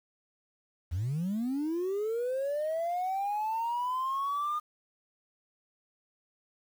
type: linear sweep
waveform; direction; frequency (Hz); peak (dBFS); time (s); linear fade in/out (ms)
sine; up; 76 to 1223; -27; 0.91-4.6; 20
effects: tanh soft clip ceiling -27 dBFS + 9-bit